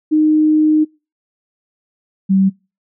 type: tone pair in turn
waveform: sine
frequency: 308.2 / 192.37 Hz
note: D#4 / G3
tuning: -16 / -32 cents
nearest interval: minor sixth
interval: 816 cents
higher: first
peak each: -9 dBFS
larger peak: neither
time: 0.11-0.85 / 2.29-2.5 s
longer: first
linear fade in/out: 20 ms
effects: noise-tail reverb RT60 0.3 s tail -26 dB re dry